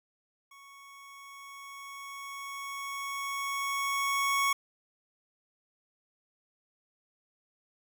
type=tone with level ramp; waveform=25% pulse; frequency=1108.7 Hz; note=C#6; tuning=in tune; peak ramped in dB=-48 to -21 dBFS; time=0.51-4.53 s; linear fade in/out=5 ms; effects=none